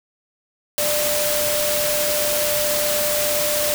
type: tone in noise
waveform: sine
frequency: 594 Hz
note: D5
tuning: 20 cents sharp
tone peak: -22 dBFS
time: 0.78-3.74 s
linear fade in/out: 0 ms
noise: white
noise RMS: -22 dBFS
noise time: 0.78-3.74 s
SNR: -3 dB
effects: none